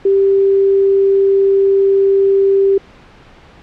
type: tone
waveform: sine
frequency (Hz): 392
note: G4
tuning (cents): 0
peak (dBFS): -8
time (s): 0.05-2.78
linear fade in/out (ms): 5
effects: pink hiss -42 dBFS RMS until 3.62 s + low-pass 3000 Hz 12 dB/octave